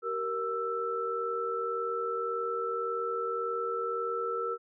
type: tone cluster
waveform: sine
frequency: 385.9 / 467.7 / 1325 Hz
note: G4 / A#4 / E6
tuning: -27 / +6 / +9 cents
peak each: -38 / -33 / -33 dBFS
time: 0.02-4.58 s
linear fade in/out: 50 ms
effects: none